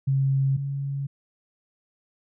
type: tone pair in turn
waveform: sine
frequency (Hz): 135.8 / 138.97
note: C#3 / C#3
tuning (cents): -35 / +5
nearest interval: unison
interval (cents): 40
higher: second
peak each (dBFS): -19 / -26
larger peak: first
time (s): 0.07-0.57 / 0.57-1.07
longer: neither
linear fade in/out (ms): 10
effects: none